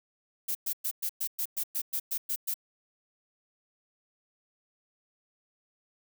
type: noise bursts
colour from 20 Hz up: violet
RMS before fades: -31 dBFS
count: 12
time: 0.48-2.542 s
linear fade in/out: 10 ms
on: 71 ms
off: 110 ms
effects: none